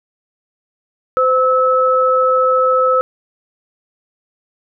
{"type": "tone pair together", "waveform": "sine", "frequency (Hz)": [514.1, 1300], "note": ["C5", "E6"], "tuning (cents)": [-31, -24], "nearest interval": "octave + major third", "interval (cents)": 1607, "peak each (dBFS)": -13, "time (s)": [1.17, 3.01], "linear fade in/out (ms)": 0, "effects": []}